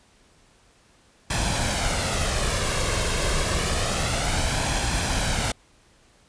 pink noise with flanger, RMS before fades -24 dBFS, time 1.3-5.52 s, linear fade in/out 5 ms, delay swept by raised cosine 1.2 to 1.88 ms, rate 0.28 Hz, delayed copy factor +0.5, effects pink hiss -58 dBFS RMS until 6.28 s + resampled to 22050 Hz

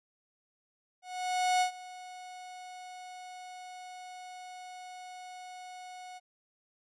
45% pulse tone with ADSR envelope, 732 Hz, F#5, 19 cents flat, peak -24 dBFS, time 1.02-6.2 s, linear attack 590 ms, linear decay 100 ms, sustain -20 dB, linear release 30 ms, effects resampled to 22050 Hz

